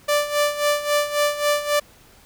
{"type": "tone with tremolo", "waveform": "sawtooth", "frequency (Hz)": 587.3, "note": "D5", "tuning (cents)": 0, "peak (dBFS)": -12, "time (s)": [0.08, 1.8], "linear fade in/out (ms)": 10, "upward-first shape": "sine", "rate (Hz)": 3.7, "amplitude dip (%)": 75, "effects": ["pink hiss -51 dBFS RMS until 2.25 s"]}